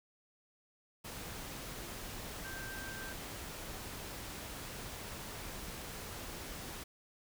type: tone in noise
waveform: sine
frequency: 1568 Hz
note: G6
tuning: in tune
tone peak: -45 dBFS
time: 2.44-3.13 s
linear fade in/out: 10 ms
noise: pink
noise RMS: -45 dBFS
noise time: 1.04-6.84 s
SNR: -3 dB
effects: none